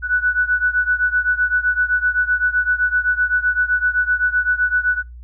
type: beating tone pair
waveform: sine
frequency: 1480 / 1487.8 Hz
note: F#6 / F#6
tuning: 0 / +9 cents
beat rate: 7.8 Hz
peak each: -17 / -19 dBFS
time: 0.02-5.03 s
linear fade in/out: 50 ms
effects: noise-tail reverb RT60 0.2 s tail -26 dB re dry + added 60 Hz sine -34 dBFS peak until 5.23 s